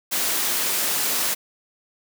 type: high-pass noise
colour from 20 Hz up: white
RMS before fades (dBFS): -23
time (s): 0.11-1.35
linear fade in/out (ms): 20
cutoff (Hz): 200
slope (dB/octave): 12
effects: none